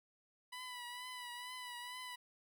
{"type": "tone with vibrato", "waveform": "15% pulse", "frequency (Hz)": 987.8, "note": "B5", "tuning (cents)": 0, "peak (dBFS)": -39, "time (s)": [0.52, 2.16], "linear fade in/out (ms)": 10, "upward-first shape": "triangle", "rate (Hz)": 2.2, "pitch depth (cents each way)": 48, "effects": []}